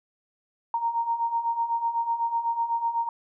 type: beating tone pair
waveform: sine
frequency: 923 / 931 Hz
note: A#5 / A#5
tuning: -17 / -2 cents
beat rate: 8 Hz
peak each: -30 / -25 dBFS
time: 0.74-3.09 s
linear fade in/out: 2 ms
effects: none